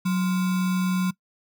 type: tone with sample-and-hold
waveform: sine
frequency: 184.1 Hz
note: F#3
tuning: 8 cents flat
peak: -20 dBFS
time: 0.05-1.11 s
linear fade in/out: 10 ms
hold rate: 1225 Hz
effects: noise-tail reverb RT60 0.1 s tail -21 dB re dry